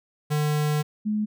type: tone pair in turn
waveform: square / sine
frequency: 150 / 212.1 Hz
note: D3 / G#3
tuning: +37 / +37 cents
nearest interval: tritone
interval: 600 cents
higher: second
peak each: -22 dBFS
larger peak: neither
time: 0.3-0.83 / 1.05-1.26 s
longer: first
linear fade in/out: 20 ms
effects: none